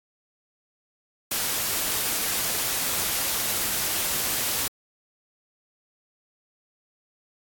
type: noise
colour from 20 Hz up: white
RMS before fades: -26 dBFS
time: 1.31-4.68 s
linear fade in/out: 5 ms
effects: AAC 64 kbps